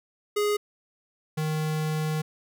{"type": "tone pair in turn", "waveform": "square", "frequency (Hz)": [415.3, 155.27], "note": ["G#4", "D#3"], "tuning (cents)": [0, -3], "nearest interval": "octave + perfect fourth", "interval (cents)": 1703, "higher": "first", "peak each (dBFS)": [-23, -26], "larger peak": "first", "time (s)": [[0.36, 0.57], [1.37, 2.22]], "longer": "second", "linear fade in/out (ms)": 10, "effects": []}